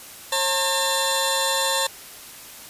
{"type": "tone cluster", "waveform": "25% pulse", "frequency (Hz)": [540, 904, 3539, 4065], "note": ["C#5", "A5", "A7", "B7"], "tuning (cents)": [-45, 47, 9, 49], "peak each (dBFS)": -22, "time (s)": [0.32, 1.87], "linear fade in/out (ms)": 5, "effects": ["white hiss -41 dBFS RMS until 2.69 s", "resampled to 32000 Hz"]}